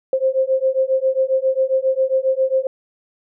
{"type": "beating tone pair", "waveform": "sine", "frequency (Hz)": [523.3, 530.7], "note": ["C5", "C5"], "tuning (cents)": [0, 24], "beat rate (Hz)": 7.4, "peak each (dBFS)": -18, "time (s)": [0.13, 2.67], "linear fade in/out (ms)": 2, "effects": []}